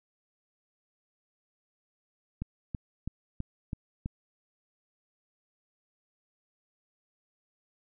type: click train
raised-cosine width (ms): 5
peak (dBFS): -21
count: 6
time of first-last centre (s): 2.42-4.059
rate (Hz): 3.05
effects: none